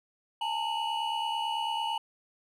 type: tone cluster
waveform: triangle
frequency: 839 / 908 / 2935 Hz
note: G#5 / A#5 / F#7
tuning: +17 / -46 / -15 cents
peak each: -34 / -29 / -34 dBFS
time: 0.41-1.98 s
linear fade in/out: 5 ms
effects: none